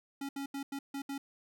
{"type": "tone bursts at uneven times", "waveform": "square", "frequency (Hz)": 277.2, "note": "C#4", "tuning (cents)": 0, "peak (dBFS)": -37, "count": 6, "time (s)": [[0.21, 0.29], [0.36, 0.46], [0.54, 0.63], [0.72, 0.79], [0.94, 1.02], [1.09, 1.18]], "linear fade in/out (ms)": 5, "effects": []}